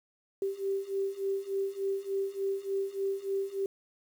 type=beating tone pair; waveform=sine; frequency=389.4 / 392.8 Hz; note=G4 / G4; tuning=-12 / +4 cents; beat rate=3.4 Hz; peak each=-34 / -32 dBFS; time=0.42-3.66 s; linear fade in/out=2 ms; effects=9-bit